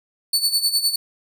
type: tone with tremolo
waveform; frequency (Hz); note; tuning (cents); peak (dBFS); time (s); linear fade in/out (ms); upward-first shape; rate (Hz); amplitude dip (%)
sawtooth; 4478; C#8; +17; -12; 0.33-0.96; 5; sine; 9.8; 75
effects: none